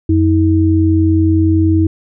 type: tone pair together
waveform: sine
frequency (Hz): 89.91 / 320.4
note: F#2 / E4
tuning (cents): -49 / -49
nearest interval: octave + minor seventh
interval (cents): 2200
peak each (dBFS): -11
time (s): 0.09-1.87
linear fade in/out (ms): 5
effects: none